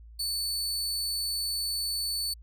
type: tone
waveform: sawtooth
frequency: 4480 Hz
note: C#8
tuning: 18 cents sharp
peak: -26 dBFS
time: 0.19-2.34 s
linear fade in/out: 10 ms
effects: added 56 Hz sine -46 dBFS peak until 2.42 s